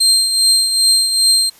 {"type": "tone with tremolo", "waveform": "30% pulse", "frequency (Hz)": 4176, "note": "C8", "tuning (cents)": -4, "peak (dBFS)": -5, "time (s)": [0, 1.5], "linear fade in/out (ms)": 10, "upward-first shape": "triangle", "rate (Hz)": 2.5, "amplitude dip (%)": 60, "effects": ["white hiss -46 dBFS RMS until 1.59 s", "resampled to 32000 Hz"]}